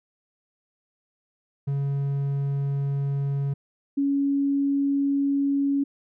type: tone pair in turn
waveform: triangle / sine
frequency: 139.7 / 279.4 Hz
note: C#3 / C#4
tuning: +14 / +14 cents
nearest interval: octave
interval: 1200 cents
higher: second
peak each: -21 / -20 dBFS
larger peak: second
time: 1.67-3.54 / 3.97-5.84 s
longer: neither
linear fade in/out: 10 ms
effects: none